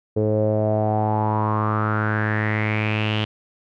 sawtooth tone with low-pass filter sweep, 107.3 Hz, A2, 43 cents flat, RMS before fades -21 dBFS, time 0.16-3.25 s, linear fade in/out 10 ms, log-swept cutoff 460 to 3100 Hz, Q 6.5, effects none

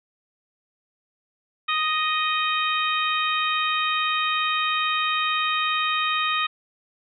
harmonic tone, 622.3 Hz, D#5, in tune, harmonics 2 / 3 / 4 / 5 / 6, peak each -24 / -30 / -27 / -31 / -29 dBFS, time 1.68-6.47 s, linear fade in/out 10 ms, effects none

